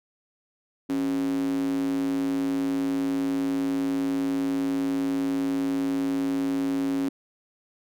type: tone with high-pass filter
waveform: square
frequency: 55 Hz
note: A1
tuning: in tune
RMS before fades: -26 dBFS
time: 0.89-7.09 s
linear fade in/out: 5 ms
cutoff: 280 Hz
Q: 7.1
effects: none